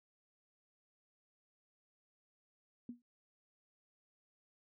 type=tone with exponential decay; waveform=sine; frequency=241 Hz; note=B3; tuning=42 cents flat; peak=-39 dBFS; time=2.89-3.02 s; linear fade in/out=2 ms; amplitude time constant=27 ms; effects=none